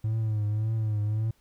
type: tone with vibrato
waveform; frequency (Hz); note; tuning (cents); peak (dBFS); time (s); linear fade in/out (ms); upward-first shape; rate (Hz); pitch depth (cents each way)
triangle; 108; A2; -32; -22; 0.04-1.31; 5; triangle; 1.8; 69
effects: tanh soft clip ceiling -18 dBFS + pink hiss -67 dBFS RMS until 1.4 s